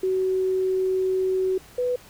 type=tone pair in turn; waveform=sine; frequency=375.6 / 495.6 Hz; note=F#4 / B4; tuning=+26 / +6 cents; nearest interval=perfect fourth; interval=480 cents; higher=second; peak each=-20 / -21 dBFS; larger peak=first; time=0.03-1.58 / 1.78-1.96 s; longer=first; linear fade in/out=5 ms; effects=pink hiss -49 dBFS RMS until 2.09 s